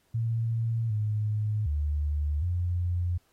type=tone with pitch steps; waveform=sine; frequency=114.4 / 106.4 / 74.1 / 88.1 Hz; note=A#2 / G#2 / D2 / F2; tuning=-32 / +42 / +16 / +16 cents; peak=-25 dBFS; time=0.14-3.18 s; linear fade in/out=10 ms; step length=760 ms; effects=pink hiss -69 dBFS RMS until 3.32 s + AAC 48 kbps